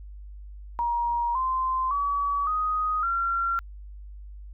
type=tone with pitch steps; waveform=sine; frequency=947 / 1038.7 / 1139.3 / 1249.6 / 1370.6 Hz; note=A#5 / C6 / C#6 / D#6 / F6; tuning=+27 / -13 / +47 / +7 / -33 cents; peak=-23 dBFS; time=0.79-3.59 s; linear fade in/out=0 ms; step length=560 ms; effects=added 50 Hz sine -39 dBFS peak until 4.53 s

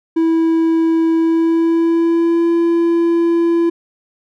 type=tone with pitch glide; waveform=triangle; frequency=327.1 to 337.5 Hz; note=E4 to E4; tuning=-13 to +41 cents; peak=-9 dBFS; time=0.16-3.7 s; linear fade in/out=10 ms; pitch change=+54 cents; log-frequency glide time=1.16-2.5 s; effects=none

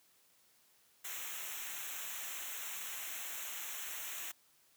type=noise with comb filter; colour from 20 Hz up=white; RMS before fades=-43 dBFS; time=1.04-4.32 s; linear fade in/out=10 ms; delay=0.21 ms; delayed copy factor=-0.9; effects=white hiss -69 dBFS RMS until 4.76 s + high-pass 80 Hz 12 dB/octave

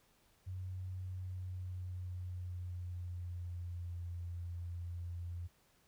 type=tone with pitch glide; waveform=sine; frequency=92.5 to 86.81 Hz; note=F#2 to F2; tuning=0 to -10 cents; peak=-40 dBFS; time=0.46-5.48 s; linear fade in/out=20 ms; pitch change=-110 cents; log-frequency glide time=1.04-4.05 s; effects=pink hiss -71 dBFS RMS until 5.87 s

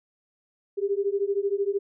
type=beating tone pair; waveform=sine; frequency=393.2 / 406.2 Hz; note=G4 / G#4; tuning=+5 / -38 cents; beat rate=13 Hz; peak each=-26 dBFS; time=0.77-1.79 s; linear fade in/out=20 ms; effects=none

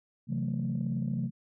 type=chord; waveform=sine; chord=F# half-diminished seventh; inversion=second; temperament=just; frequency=133.2 / 166.5 / 185 / 222 Hz; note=C3 / E3 / F#3 / A3; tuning=+31 / +18 / 0 / +16 cents; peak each=-32 / -35 / -35 / -33 dBFS; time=0.27-1.31 s; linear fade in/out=50 ms; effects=tanh soft clip ceiling -22 dBFS

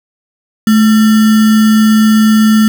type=tone with sample-and-hold; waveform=sine; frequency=217.1 Hz; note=A3; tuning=23 cents flat; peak=-4 dBFS; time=0.67-2.68 s; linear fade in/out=2 ms; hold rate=1575 Hz; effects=none

